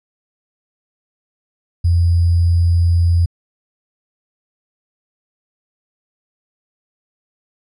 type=tone with sample-and-hold; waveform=sine; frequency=85.8 Hz; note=F2; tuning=30 cents flat; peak=-10 dBFS; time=1.84-3.26 s; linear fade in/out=10 ms; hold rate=4900 Hz; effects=resampled to 22050 Hz